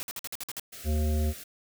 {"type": "noise bursts", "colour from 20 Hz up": "white", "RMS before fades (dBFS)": -36, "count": 8, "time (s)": [0, 0.597], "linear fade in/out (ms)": 0, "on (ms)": 30, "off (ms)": 51}
{"type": "band-stop noise", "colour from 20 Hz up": "white", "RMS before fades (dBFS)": -44, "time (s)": [0.72, 1.44], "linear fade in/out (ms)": 10, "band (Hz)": [740, 1200], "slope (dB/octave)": 96}
{"type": "harmonic tone", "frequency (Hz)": 76.2, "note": "D#2", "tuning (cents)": -36, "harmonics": [1, 3, 5, 7, 9], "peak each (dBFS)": [-24, -34, -38, -41, -43], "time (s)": [0.84, 1.34], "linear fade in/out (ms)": 50}
{"effects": []}